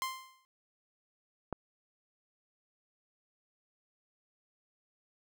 sawtooth tone with exponential decay, 1046.5 Hz, C6, in tune, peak -27 dBFS, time 0.02-0.45 s, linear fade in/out 0 ms, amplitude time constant 92 ms
click, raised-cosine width 1 ms, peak -21 dBFS, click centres 1.527 s
effects none

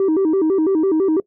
sine tone with vibrato, 349.2 Hz, F4, in tune, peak -11 dBFS, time 0-1.2 s, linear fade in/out 2 ms, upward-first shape square, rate 6 Hz, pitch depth 180 cents each way, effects noise-tail reverb RT60 0.1 s tail -22 dB re dry + tanh soft clip ceiling -12 dBFS

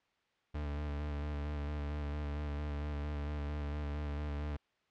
40% pulse tone with vibrato, 73.42 Hz, D2, in tune, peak -35 dBFS, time 0.54-4.57 s, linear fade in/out 10 ms, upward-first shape square, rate 4.4 Hz, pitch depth 21 cents each way, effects white hiss -75 dBFS RMS until 4.9 s + low-pass 3000 Hz 12 dB/octave

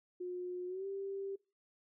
sine tone with pitch glide, 359.8 to 392.4 Hz, F#4 to G4, -48 to +2 cents, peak -38 dBFS, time 0.2-1.36 s, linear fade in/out 10 ms, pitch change +150 cents, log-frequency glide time 0.67-0.86 s, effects noise-tail reverb RT60 0.3 s tail -23 dB re dry

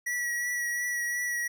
square tone with vibrato, 1932 Hz, B6, 39 cents flat, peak -29 dBFS, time 0.06-1.48 s, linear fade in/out 10 ms, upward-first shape triangle, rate 2.8 Hz, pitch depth 22 cents each way, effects none

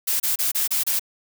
blue noise bursts, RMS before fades -22 dBFS, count 6, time 0.07-0.995 s, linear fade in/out 10 ms, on 130 ms, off 29 ms, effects none

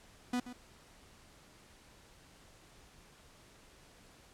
45% pulse tone with echo, 246.9 Hz, B3, in tune, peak -31 dBFS, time 0.33-0.4 s, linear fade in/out 5 ms, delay 130 ms, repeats 1, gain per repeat -13 dB, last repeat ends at 0.53 s, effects pink hiss -60 dBFS RMS until 4.33 s + low-pass 10000 Hz 12 dB/octave

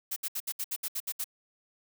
blue noise bursts, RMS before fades -33 dBFS, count 10, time 0.11-1.243 s, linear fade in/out 10 ms, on 53 ms, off 67 ms, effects none

